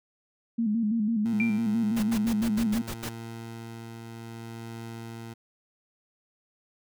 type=tone with vibrato; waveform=sine; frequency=220 Hz; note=A3; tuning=in tune; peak=-23 dBFS; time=0.58-2.82 s; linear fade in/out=10 ms; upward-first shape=square; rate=6 Hz; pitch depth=81 cents each way
type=tone with tremolo; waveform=20% pulse; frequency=114.8 Hz; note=A#2; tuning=26 cents flat; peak=-32 dBFS; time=1.25-5.34 s; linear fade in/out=10 ms; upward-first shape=triangle; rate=0.63 Hz; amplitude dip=30%
type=tone with exponential decay; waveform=sine; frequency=2364 Hz; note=D7; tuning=11 cents sharp; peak=-24 dBFS; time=1.4-1.68 s; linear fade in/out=1 ms; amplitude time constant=59 ms
type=noise bursts; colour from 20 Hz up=pink; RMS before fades=-35 dBFS; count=8; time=1.96-3.094 s; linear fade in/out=10 ms; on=70 ms; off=82 ms
effects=none